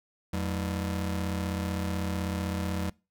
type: ring-modulated tone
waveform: 35% pulse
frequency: 134.7 Hz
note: C#3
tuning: 49 cents flat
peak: -24 dBFS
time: 0.33-2.9 s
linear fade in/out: 5 ms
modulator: 49.4 Hz
effects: noise-tail reverb RT60 0.3 s tail -25 dB re dry